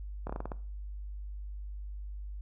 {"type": "slowing click train", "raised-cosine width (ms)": 1, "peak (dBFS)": -23, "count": 7, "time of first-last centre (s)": [0.27, 0.518], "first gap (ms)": 25, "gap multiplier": 1.2, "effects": ["noise-tail reverb RT60 0.4 s tail -17 dB re dry", "added 50 Hz sine -38 dBFS peak until 2.41 s"]}